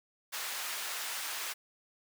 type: high-pass noise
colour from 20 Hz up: pink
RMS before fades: -38 dBFS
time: 0.32-1.54 s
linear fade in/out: 20 ms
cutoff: 1200 Hz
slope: 12 dB/octave
effects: none